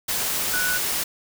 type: tone in noise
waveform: sine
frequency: 1480 Hz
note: F#6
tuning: in tune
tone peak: -23 dBFS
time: 0.53-0.78 s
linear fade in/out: 10 ms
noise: white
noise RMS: -25 dBFS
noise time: 0.08-1.04 s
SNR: -1 dB
effects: none